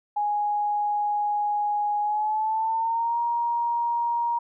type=tone with pitch glide; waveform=sine; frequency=830 to 942.5 Hz; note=G#5 to A#5; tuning=-1 to +19 cents; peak=-22 dBFS; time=0.16-4.39 s; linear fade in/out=10 ms; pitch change=+220 cents; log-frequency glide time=2.01-3.19 s; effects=none